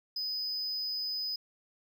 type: tone with amplitude modulation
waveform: triangle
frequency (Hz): 5010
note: D#8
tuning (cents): +11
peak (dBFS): -29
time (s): 0.16-1.36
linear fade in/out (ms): 5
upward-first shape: sine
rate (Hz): 242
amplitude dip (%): 45
effects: none